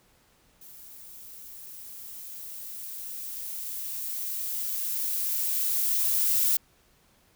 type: noise with level ramp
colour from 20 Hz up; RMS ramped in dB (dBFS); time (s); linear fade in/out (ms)
violet; -48 to -23; 0.61-6.57; 5
effects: pink hiss -63 dBFS RMS until 7.35 s